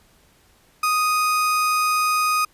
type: tone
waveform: 35% pulse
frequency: 1244.5 Hz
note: D#6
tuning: in tune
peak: -16 dBFS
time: 0.83-2.45 s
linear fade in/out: 5 ms
effects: pink hiss -57 dBFS RMS until 2.53 s + resampled to 32000 Hz